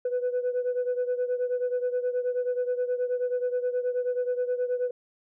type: beating tone pair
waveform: sine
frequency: 493.9 / 503.3 Hz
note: B4 / B4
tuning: 0 / +33 cents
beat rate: 9.4 Hz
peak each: -25 / -29 dBFS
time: 0.05-4.91 s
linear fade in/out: 5 ms
effects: tanh soft clip ceiling -21 dBFS